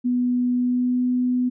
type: tone with pitch glide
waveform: sine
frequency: 246.9 to 249.5 Hz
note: B3 to B3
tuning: 0 to +18 cents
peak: -18 dBFS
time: 0.04-1.5 s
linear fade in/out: 20 ms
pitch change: +18 cents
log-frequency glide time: 0.55-1.03 s
effects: none